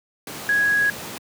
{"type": "tone in noise", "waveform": "sine", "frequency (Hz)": 1661.2, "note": "G#6", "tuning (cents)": 0, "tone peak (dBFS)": -16, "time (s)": [0.49, 0.9], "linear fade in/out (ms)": 2, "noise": "pink", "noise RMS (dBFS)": -33, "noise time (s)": [0.27, 1.18], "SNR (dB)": 14, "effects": ["high-pass 150 Hz 12 dB/octave"]}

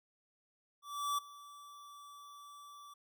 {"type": "tone with ADSR envelope", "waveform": "square", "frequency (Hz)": 1157, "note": "D6", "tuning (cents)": -26, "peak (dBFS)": -32, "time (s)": [0.82, 2.94], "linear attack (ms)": 360, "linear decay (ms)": 11, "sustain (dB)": -20, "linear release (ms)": 9, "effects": []}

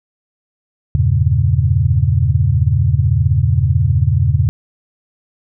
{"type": "chord", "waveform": "sine", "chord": "E diminished seventh", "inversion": "none", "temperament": "equal", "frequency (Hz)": [82.41, 98, 116.54, 138.59], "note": ["E2", "G2", "Bb2", "Db3"], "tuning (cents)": [0, 0, 0, 0], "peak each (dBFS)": -16, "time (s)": [0.95, 4.49], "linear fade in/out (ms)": 0, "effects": []}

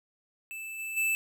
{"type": "tone with level steps", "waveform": "square", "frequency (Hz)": 2637, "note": "E7", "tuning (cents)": 0, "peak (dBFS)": [-38, -35, -26], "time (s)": [0.51, 1.15], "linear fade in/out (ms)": 0, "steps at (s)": [0.78, 0.96], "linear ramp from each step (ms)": 20, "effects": []}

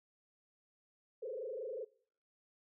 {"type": "tone with frequency modulation", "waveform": "sine", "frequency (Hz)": 478.1, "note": "A#4", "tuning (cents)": 44, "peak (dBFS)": -39, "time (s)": [1.22, 1.85], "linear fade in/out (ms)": 10, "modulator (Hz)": 25.2, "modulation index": 2.3, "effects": ["noise-tail reverb RT60 0.5 s tail -20 dB re dry"]}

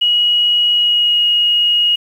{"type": "tone with pitch glide", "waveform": "sine", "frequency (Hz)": [2904, 2881], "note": ["F#7", "F#7"], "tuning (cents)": [-33, -47], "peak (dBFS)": -10, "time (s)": [0.01, 1.96], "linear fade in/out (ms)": 10, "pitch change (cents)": -14, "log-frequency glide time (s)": [0.75, 1.24], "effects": ["7-bit"]}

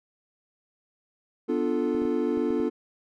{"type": "chord", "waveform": "triangle", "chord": "B half-diminished seventh", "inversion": "none", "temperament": "equal", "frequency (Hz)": [246.9, 293.7, 349.2, 440], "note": ["B3", "D4", "F4", "A4"], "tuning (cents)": [0, 0, 0, 0], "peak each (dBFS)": -27, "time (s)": [1.48, 2.7], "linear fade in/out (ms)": 20}
{"type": "clicks", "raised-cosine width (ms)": 2, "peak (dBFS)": -28, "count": 6, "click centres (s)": [1.949, 2.02, 2.052, 2.374, 2.505, 2.601]}
{"effects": []}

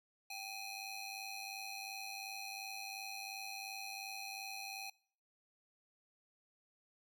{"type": "ring-modulated tone", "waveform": "20% pulse", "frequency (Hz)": 1661.2, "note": "G#6", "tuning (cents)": 0, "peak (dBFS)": -36, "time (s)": [0.3, 4.9], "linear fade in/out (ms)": 5, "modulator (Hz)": 882, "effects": ["noise-tail reverb RT60 0.5 s tail -22 dB re dry"]}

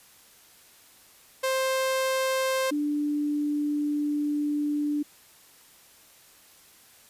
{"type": "tone pair in turn", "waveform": ["sawtooth", "sine"], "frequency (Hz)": [526, 294.3], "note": ["C5", "D4"], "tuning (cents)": [9, 4], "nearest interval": "minor seventh", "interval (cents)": 1005, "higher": "first", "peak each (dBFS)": [-20, -24], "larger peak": "first", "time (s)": [[1.43, 2.71], [2.71, 5.03]], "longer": "second", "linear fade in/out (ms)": 10, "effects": ["white hiss -55 dBFS RMS until 7.09 s", "resampled to 32000 Hz"]}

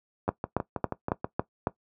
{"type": "two click trains", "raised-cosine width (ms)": 1, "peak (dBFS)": [-15, -10], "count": [7, 6], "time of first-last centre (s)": [[0.28, 1.245], [0.29, 1.671]], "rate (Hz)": [6.22, 3.62], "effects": ["noise-tail reverb RT60 0.1 s tail -17 dB re dry", "high-pass 80 Hz 12 dB/octave"]}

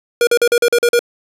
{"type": "tone bursts", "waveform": "square", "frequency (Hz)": 476.7, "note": "A#4", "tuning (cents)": 39, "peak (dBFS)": -10, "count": 8, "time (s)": [0.21, 0.992], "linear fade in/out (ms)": 2, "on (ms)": 61, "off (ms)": 42, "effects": ["resampled to 32000 Hz"]}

